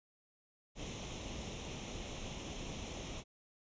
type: noise with comb filter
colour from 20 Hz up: pink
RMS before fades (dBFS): -44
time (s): 0.75-3.24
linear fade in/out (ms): 50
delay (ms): 0.32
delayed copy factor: +0.65
effects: resampled to 16000 Hz